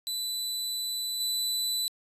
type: tone with level steps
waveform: sawtooth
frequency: 3988 Hz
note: B7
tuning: 16 cents sharp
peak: -27 / -24 dBFS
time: 0.07-1.88 s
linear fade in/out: 0 ms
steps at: 1.2 s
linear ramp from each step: 5 ms
effects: resampled to 32000 Hz